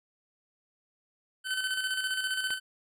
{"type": "tone with tremolo", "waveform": "25% pulse", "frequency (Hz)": 1524, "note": "G6", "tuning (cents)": -49, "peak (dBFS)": -24, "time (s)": [1.44, 2.6], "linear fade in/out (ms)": 50, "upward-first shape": "square", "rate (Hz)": 15, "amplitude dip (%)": 45}
{"type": "click", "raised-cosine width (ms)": 0.3, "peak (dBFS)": -24, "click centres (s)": 2.505}
{"effects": ["resampled to 32000 Hz"]}